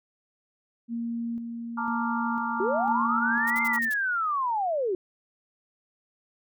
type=tone with tremolo; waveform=sine; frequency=233.1 Hz; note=A#3; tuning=in tune; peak=-28 dBFS; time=0.88-3.9 s; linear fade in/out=50 ms; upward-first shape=square; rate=1 Hz; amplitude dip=40%
type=chord; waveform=sine; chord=Bb major seventh; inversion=third; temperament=equal; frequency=880 / 932.3 / 1174.7 / 1396.9 Hz; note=A5 / Bb5 / D6 / F6; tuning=0 / 0 / 0 / 0 cents; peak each=-33 dBFS; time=1.77-3.79 s; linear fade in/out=10 ms
type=linear two-way sweep; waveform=sine; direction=up then down; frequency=349.2 to 2109 to 349.2 Hz; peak=-24 dBFS; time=2.6-4.95 s; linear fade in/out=2 ms; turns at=3.62 s
type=noise bursts; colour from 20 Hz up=blue; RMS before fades=-39 dBFS; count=6; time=3.47-3.94 s; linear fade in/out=5 ms; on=35 ms; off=52 ms
effects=none